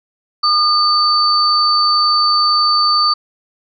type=tone pair together; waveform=sine; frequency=1217 / 4551 Hz; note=D#6 / C#8; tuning=-39 / +45 cents; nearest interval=octave + major seventh; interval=2284 cents; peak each=-13 dBFS; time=0.43-3.14 s; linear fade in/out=10 ms; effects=none